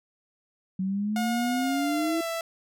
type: exponential sweep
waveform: sine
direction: up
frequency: 185.7 to 331.8 Hz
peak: -25 dBFS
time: 0.79-2.21 s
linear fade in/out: 5 ms
type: tone with pitch glide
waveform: sawtooth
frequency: 719 to 663.1 Hz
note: F#5 to E5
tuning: -50 to +10 cents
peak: -25 dBFS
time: 1.16-2.41 s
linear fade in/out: 2 ms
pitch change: -140 cents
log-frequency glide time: 1.6-2.29 s
effects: none